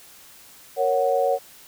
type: chord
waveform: sine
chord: F# major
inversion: first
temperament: equal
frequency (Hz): 466.2 / 554.4 / 740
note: A#4 / C#5 / F#5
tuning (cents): 0 / 0 / 0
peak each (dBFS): -24 / -21 / -23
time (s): 0.76-1.39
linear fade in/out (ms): 50
effects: white hiss -48 dBFS RMS until 1.67 s

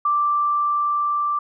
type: tone with level ramp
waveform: sine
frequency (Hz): 1174.7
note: D6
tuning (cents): 0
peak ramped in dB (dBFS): -16 to -19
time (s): 0.05-1.39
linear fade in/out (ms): 5
effects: none

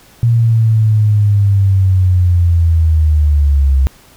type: linear sweep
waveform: sine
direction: down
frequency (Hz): 118 to 65.9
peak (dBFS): -7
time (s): 0.23-3.87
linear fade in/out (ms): 0
effects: pink hiss -44 dBFS RMS until 4.16 s

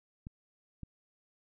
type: clicks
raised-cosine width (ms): 5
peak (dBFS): -30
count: 2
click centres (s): 0.269 / 0.833
effects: none

